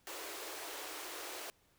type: high-pass noise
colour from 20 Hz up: pink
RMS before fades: -45 dBFS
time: 0.07-1.5 s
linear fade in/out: 0 ms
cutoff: 310 Hz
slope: 96 dB/octave
effects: pink hiss -71 dBFS RMS until 1.78 s